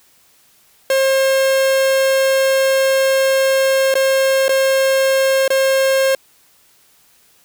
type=tone with dropouts; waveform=45% pulse; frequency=535 Hz; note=C5; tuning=38 cents sharp; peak=-12 dBFS; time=0.9-6.15 s; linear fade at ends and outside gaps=2 ms; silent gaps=3.941-3.953 / 4.482-4.492 / 5.479-5.503 s; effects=white hiss -53 dBFS RMS until 7.44 s